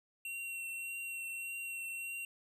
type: tone with vibrato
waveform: square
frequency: 2732 Hz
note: F7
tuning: 39 cents flat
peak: -40 dBFS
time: 0.25-2.25 s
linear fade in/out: 2 ms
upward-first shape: triangle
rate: 1.7 Hz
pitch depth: 17 cents each way
effects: none